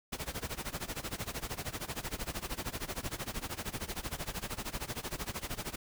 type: noise with tremolo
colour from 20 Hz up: pink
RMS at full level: -36 dBFS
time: 0.12-5.76 s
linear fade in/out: 10 ms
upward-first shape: sine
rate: 13 Hz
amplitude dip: 90%
effects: none